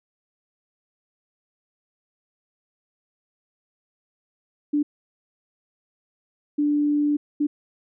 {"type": "tone bursts at uneven times", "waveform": "sine", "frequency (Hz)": 293.7, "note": "D4", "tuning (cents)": 0, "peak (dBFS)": -18, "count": 3, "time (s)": [[4.73, 4.83], [6.58, 7.17], [7.4, 7.47]], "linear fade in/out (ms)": 10, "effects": []}